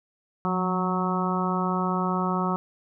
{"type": "harmonic tone with a mistuned harmonic", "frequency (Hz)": 184.6, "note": "F#3", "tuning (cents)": -4, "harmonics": [1, 2, 3, 4, 5, 6, 7], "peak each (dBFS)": [-26, -32, -37, -33, -32, -31, -31], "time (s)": [0.45, 2.56], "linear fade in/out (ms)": 0, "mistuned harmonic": 1, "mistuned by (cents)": -46, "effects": []}